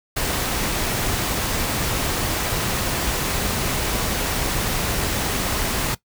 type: noise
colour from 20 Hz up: pink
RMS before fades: -23 dBFS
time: 0.16-5.95 s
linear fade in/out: 10 ms
effects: noise-tail reverb RT60 0.1 s tail -18 dB re dry